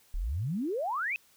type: exponential sweep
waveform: sine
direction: up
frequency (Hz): 33.26 to 2637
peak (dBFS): -29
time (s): 0.14-1.16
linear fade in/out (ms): 0
effects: white hiss -63 dBFS RMS until 1.36 s